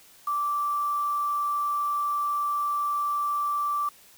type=tone with quantisation; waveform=sine; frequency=1168 Hz; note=D6; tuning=10 cents flat; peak=-24 dBFS; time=0.27-3.89 s; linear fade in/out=5 ms; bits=7; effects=white hiss -54 dBFS RMS until 4.17 s